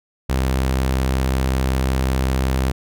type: tone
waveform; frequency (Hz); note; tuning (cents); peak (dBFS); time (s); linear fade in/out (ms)
sawtooth; 65.41; C2; 0; -13; 0.29-2.72; 10
effects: none